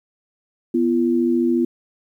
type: tone pair together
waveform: sine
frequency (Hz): 246.9 / 341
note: B3 / F4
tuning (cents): 0 / -41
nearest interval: tritone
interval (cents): 559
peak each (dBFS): -18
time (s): 0.74-1.65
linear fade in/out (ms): 5
effects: 9-bit